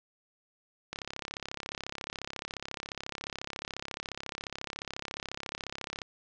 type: click train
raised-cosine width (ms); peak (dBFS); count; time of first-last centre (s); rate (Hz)
0.2; -19; 175; 0.93-6.018; 34.2
effects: low-pass 7000 Hz 12 dB/octave